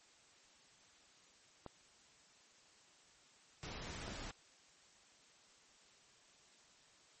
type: clicks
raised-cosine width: 1 ms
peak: -33 dBFS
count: 2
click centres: 1.663 / 4.08 s
type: noise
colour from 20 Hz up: pink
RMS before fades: -47 dBFS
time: 3.63-4.31 s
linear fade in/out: 0 ms
effects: white hiss -66 dBFS RMS until 7.2 s + MP3 32 kbps